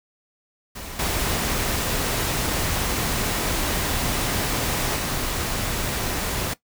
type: noise with level steps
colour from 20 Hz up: pink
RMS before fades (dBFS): -35 / -24 / -26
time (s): 0.75-6.54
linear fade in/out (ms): 10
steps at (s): 0.99 / 4.96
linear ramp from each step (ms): 2
effects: noise-tail reverb RT60 0.1 s tail -17 dB re dry